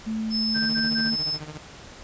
sine tone with pitch glide, 220 to 225.7 Hz, A3 to A3, 0 to +44 cents, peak -25 dBFS, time 0.06-1.16 s, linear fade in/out 20 ms, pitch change +44 cents, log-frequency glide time 0.54-0.81 s
sine tone, 5230 Hz, E8, 15 cents flat, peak -24 dBFS, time 0.3-1.39 s, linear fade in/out 50 ms
sine tone bursts, 1568 Hz, G6, in tune, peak -27 dBFS, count 3, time 0.54-1.106 s, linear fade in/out 20 ms, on 160 ms, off 43 ms
sawtooth tone with tremolo, 152.5 Hz, D#3, 34 cents flat, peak -29 dBFS, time 0.55-1.58 s, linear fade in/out 10 ms, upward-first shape sine, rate 14 Hz, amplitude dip 85%
effects pink hiss -44 dBFS RMS until 2.03 s + resampled to 16000 Hz

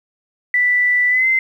sine tone with pitch glide, 1975.5 to 2071 Hz, B6 to C7, 0 to -18 cents, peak -12 dBFS, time 0.54-1.39 s, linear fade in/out 2 ms, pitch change +82 cents, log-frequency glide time 1.09-1.27 s, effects 8-bit

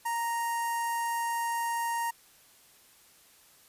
sawtooth tone with notch filter, 932.3 Hz, A#5, in tune, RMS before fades -31 dBFS, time 0.05-2.11 s, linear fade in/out 10 ms, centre 3800 Hz, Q 0.6, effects white hiss -59 dBFS RMS until 3.68 s + resampled to 32000 Hz

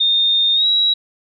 sine tone with pitch glide, 3653 to 3870 Hz, A#7 to B7, -36 to -36 cents, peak -12 dBFS, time 0-0.94 s, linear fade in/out 10 ms, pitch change +100 cents, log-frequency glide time 0.54-0.66 s, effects none

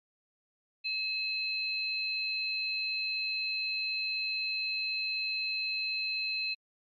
sine tone pair together, 2583 / 4098 Hz, E7 / C8, -36 / -37 cents, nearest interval minor sixth, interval 799 cents, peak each -33 / -34 dBFS, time 0.84-6.55 s, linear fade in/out 20 ms, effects AAC 48 kbps

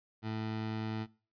20% pulse tone, 110 Hz, A2, in tune, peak -30 dBFS, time 0.22-1.07 s, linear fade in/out 50 ms, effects noise-tail reverb RT60 0.4 s tail -23 dB re dry + resampled to 11025 Hz

